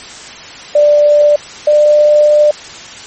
sine tone pair in turn, 590 / 596.5 Hz, D5 / D5, +8 / +27 cents, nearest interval unison, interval 19 cents, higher second, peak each -4 dBFS, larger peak neither, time 0.75-1.36 / 1.67-2.51 s, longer second, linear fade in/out 5 ms, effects white hiss -30 dBFS RMS until 3.06 s + MP3 32 kbps

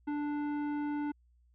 sine tone with tanh clipping, 293.7 Hz, D4, in tune, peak -34 dBFS, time 0.07-1.12 s, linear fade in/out 10 ms, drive 17 dB, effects added 60 Hz sine -63 dBFS peak until 1.54 s + low-pass 2000 Hz 12 dB/octave

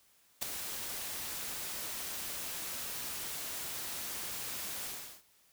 white noise with ADSR envelope, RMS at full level -31 dBFS, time 0.41-5.23 s, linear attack 17 ms, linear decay 3 ms, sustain -9 dB, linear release 380 ms, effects white hiss -67 dBFS RMS until 5.52 s

